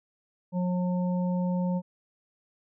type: harmonic tone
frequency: 180 Hz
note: F#3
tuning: 47 cents flat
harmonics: 1 / 3 / 5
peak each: -25 / -35 / -39 dBFS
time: 0.52-1.82 s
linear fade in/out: 50 ms
effects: none